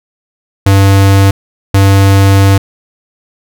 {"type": "tone bursts at uneven times", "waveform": "square", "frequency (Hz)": 98, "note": "G2", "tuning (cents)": 0, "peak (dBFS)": -4, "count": 2, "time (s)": [[0.66, 1.31], [1.74, 2.58]], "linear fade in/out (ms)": 5, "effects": []}